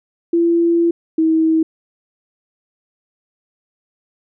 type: tone pair in turn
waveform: sine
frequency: 338.5 / 320.8 Hz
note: E4 / E4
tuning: +46 / -47 cents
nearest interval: minor second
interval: 93 cents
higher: first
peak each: -11 dBFS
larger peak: neither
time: 0.33-0.91 / 1.18-1.63 s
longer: first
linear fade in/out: 5 ms
effects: none